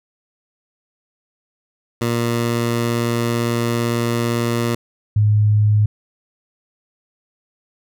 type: tone pair in turn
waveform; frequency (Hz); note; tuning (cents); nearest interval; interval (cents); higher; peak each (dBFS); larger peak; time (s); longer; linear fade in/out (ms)
15% pulse / sine; 117.8 / 105.46; A#2 / G#2; +19 / +27; major second; 192; first; -11; neither; 2.01-4.75 / 5.16-5.86; first; 5
effects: none